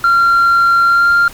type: tone with pitch glide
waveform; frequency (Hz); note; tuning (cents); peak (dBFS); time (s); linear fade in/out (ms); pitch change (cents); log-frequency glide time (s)
sine; 1378 to 1394; F6 to F6; -24 to -4; -5; 0.04-1.28; 2; +20; 0.86-1.11
effects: tanh soft clip ceiling -6 dBFS + pink hiss -35 dBFS RMS until 1.33 s